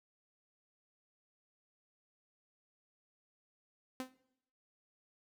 sawtooth tone with exponential decay, 258.1 Hz, C4, 23 cents flat, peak -32 dBFS, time 4-4.14 s, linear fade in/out 0 ms, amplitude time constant 29 ms, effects noise-tail reverb RT60 0.8 s tail -20 dB re dry

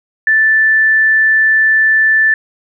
sine tone, 1760 Hz, A6, in tune, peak -7 dBFS, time 0.27-2.34 s, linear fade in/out 2 ms, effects none

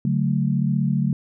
sine chord, D major, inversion none, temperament equal with one note detuned, 143.06 / 185 / 220 Hz, D3 / F#3 / A3, -45 / 0 / 0 cents, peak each -21 / -23 / -24 dBFS, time 0.05-1.13 s, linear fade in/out 2 ms, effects none

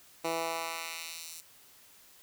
10% pulse tone with high-pass filter sweep, 164.81 Hz, E3, in tune, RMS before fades -37 dBFS, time 0.24-1.41 s, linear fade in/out 10 ms, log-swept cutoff 340 to 7200 Hz, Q 0.86, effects white hiss -58 dBFS RMS until 2.22 s

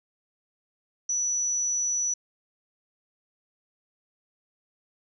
sine tone, 5920 Hz, F#8, in tune, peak -24 dBFS, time 1.09-2.14 s, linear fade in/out 5 ms, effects none

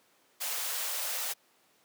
white high-pass noise, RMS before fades -34 dBFS, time 0.4-1.34 s, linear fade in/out 20 ms, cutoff 460 Hz, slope 96 dB/octave, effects pink hiss -66 dBFS RMS until 1.84 s + high-pass 300 Hz 12 dB/octave

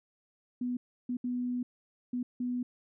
sine tone bursts at uneven times, 246.9 Hz, B3, in tune, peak -30 dBFS, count 5, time 0.61-0.77 / 1.09-1.17 / 1.24-1.63 / 2.13-2.23 / 2.4-2.63 s, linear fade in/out 5 ms, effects none

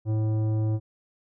triangle tone with tanh clipping, 108.9 Hz, A2, 17 cents flat, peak -24 dBFS, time 0.05-0.8 s, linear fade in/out 50 ms, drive 16 dB, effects none

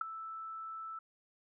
sine tone with ADSR envelope, 1318.5 Hz, E6, in tune, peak -26 dBFS, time 0.01-0.99 s, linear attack 4 ms, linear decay 7 ms, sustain -15 dB, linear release 5 ms, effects none

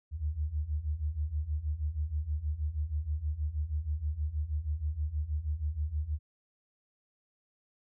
sine beating tone pair, 72 / 78.3 Hz, D2 / D#2, -34 / +11 cents, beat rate 6.3 Hz, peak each -35 / -32 dBFS, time 0.11-6.19 s, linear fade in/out 50 ms, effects none

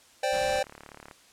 square chord, C suspended second, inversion none, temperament equal, 523.3 / 587.3 / 784 Hz, C5 / D5 / G5, 0 / 0 / 0 cents, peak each -30 dBFS, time 0.23-0.63 s, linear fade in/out 5 ms
pink noise, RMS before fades -41 dBFS, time 0.32-0.6 s, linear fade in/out 10 ms
click train, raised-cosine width 0.5 ms, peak -29 dBFS, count 22, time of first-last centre 0.53-1.112 s, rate 36.1 Hz
effects white hiss -57 dBFS RMS until 1.32 s + low-pass 9000 Hz 12 dB/octave

